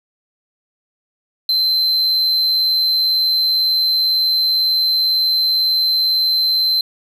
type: tone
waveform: triangle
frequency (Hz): 4091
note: C8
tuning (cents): -40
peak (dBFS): -12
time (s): 1.49-6.81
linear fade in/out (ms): 2
effects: none

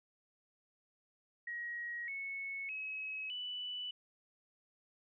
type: tone with pitch steps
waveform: sine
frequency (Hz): 1896 / 2203 / 2560 / 2975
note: A#6 / C#7 / D#7 / F#7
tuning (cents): +29 / -11 / +49 / +9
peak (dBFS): -39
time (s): 1.47-3.91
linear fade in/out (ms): 5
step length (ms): 610
effects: none

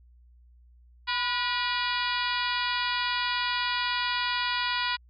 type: harmonic tone with a mistuned harmonic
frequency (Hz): 483.7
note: B4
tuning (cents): -36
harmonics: 2 / 3 / 4 / 5 / 6 / 7 / 8 / 9 / 10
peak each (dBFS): -31 / -33 / -34 / -35 / -36 / -36 / -37 / -38 / -38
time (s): 1.07-4.97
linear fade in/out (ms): 20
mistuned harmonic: 2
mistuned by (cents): +44
effects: added 60 Hz sine -53 dBFS peak until 5.09 s

